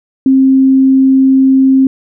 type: tone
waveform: sine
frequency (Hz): 265.8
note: C4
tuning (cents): +27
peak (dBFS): -4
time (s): 0.26-1.87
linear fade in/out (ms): 2
effects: none